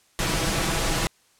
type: noise with comb filter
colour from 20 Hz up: pink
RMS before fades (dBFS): -24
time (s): 0.19-1.07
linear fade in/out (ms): 0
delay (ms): 6.1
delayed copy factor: +0.55
effects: white hiss -61 dBFS RMS until 1.39 s + low-pass 10000 Hz 12 dB/octave